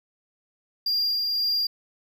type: tone with tremolo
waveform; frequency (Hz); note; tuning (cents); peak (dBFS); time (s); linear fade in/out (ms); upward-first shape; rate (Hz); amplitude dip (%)
triangle; 4792; D8; +34; -20; 0.86-1.67; 5; sine; 1.9; 25
effects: none